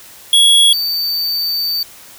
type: tone pair in turn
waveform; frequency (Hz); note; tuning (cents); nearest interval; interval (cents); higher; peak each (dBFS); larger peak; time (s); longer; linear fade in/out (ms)
square; 3338 / 4582; G#7 / D8; +8 / -44; perfect fourth; 548; second; -7 / -16; first; 0.33-0.73 / 0.73-1.83; second; 2
effects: white hiss -39 dBFS RMS until 2.18 s